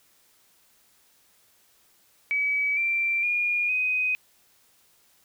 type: tone with pitch steps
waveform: sine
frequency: 2282 / 2354 / 2429 / 2506 Hz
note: C#7 / D7 / D#7 / D#7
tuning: +50 / +3 / -42 / +12 cents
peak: -22 dBFS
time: 2.31-4.15 s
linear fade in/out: 0 ms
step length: 460 ms
effects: white hiss -62 dBFS RMS until 5.24 s